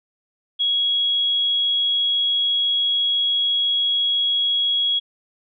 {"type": "tone", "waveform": "sine", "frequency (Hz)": 3322, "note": "G#7", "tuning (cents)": 0, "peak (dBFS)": -17, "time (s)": [0.59, 5], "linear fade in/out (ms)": 20, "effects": []}